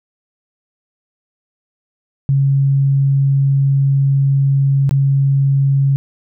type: tone with dropouts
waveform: sine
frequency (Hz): 137.7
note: C#3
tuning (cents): -11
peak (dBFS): -10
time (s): 2.29-5.96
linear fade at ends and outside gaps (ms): 0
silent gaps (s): 4.893-4.91
effects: none